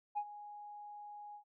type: tone with ADSR envelope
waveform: sine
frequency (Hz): 829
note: G#5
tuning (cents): -3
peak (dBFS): -31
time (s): 0.15-1.44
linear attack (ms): 26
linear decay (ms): 62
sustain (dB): -16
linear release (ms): 93
effects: tanh soft clip ceiling -30 dBFS